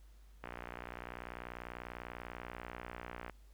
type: click train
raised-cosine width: 0.5 ms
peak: -28 dBFS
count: 173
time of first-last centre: 0.44-3.297 s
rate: 60.2 Hz
effects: added 50 Hz sine -56 dBFS peak until 3.53 s + pink hiss -71 dBFS RMS until 3.53 s